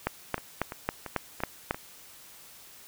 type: two click trains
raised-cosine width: 0.5 ms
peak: -11 / -21 dBFS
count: 7 / 5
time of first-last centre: 0.07-1.709 / 0.38-1.745 s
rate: 3.66 / 2.93 Hz
effects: white hiss -51 dBFS RMS until 2.87 s